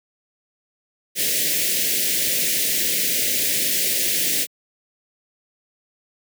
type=band-stop noise; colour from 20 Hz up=white; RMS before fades=-21 dBFS; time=1.15-4.47 s; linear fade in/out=50 ms; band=600 to 1800 Hz; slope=48 dB/octave; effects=high-pass 150 Hz 12 dB/octave